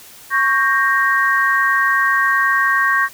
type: chord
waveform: sine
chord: G diminished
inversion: second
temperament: equal with one note detuned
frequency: 1108.7 / 1583.5 / 1864.7 Hz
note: Db6 / G6 / Bb6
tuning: 0 / +17 / 0 cents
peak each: -17 dBFS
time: 0.3-3.09 s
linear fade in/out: 50 ms
effects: white hiss -41 dBFS RMS until 3.13 s